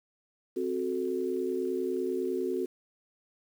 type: chord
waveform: sine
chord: F# diminished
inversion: second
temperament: equal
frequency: 261.6 / 370 / 440 Hz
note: C4 / F#4 / A4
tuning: 0 / 0 / 0 cents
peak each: -35 / -30 / -35 dBFS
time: 0.56-2.66 s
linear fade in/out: 10 ms
effects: 9-bit